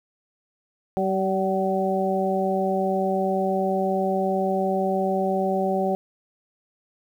harmonic tone with a mistuned harmonic, 191.6 Hz, G3, 39 cents flat, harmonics 1 / 2 / 3 / 4, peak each -26 / -26 / -26 / -26 dBFS, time 0.97-5.95 s, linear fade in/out 0 ms, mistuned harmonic 4, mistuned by -20 cents, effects 9-bit

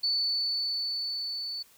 sine tone with level ramp, 4482 Hz, C#8, 18 cents sharp, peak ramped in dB -24 to -33 dBFS, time 0.03-1.63 s, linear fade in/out 10 ms, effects white hiss -59 dBFS RMS until 1.77 s

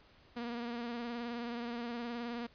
sawtooth tone with vibrato, 237.2 Hz, A#3, 30 cents sharp, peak -34 dBFS, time 0.36-2.47 s, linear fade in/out 10 ms, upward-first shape triangle, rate 19 Hz, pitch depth 46 cents each way, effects pink hiss -63 dBFS RMS until 2.54 s + resampled to 11025 Hz

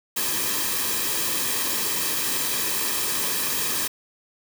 white noise with comb filter, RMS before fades -25 dBFS, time 0.16-3.88 s, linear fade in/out 10 ms, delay 1.4 ms, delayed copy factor -0.6, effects none

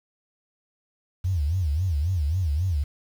sine tone with vibrato, 82.41 Hz, E2, in tune, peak -21 dBFS, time 1.24-2.84 s, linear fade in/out 10 ms, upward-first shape sine, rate 3.7 Hz, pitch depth 260 cents each way, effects 8-bit

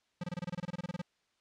square tone bursts, 176.8 Hz, F3, 22 cents sharp, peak -35 dBFS, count 16, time 0.21-1.017 s, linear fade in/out 5 ms, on 27 ms, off 25 ms, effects white hiss -75 dBFS RMS until 1.4 s + low-pass 5000 Hz 12 dB/octave

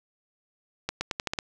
accelerating click train, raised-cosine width 0.2 ms, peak -11 dBFS, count 7, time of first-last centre 0.89-1.388 s, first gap 120 ms, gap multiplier 0.85, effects none

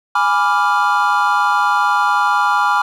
triangle chord, G# diminished seventh, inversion none, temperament equal with one note detuned, 828.2 / 987.8 / 1174.7 / 1396.9 Hz, G#5 / B5 / D6 / F6, -5 / 0 / 0 / 0 cents, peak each -16 dBFS, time 0.15-2.82 s, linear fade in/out 5 ms, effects none

